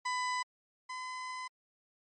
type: tone pair in turn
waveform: 30% pulse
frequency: 1000 / 1015.7 Hz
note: B5 / B5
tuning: +21 / +48 cents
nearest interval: unison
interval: 27 cents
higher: second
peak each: -29 / -36 dBFS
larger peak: first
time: 0.05-0.43 / 0.89-1.48 s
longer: second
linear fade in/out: 10 ms
effects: MP3 32 kbps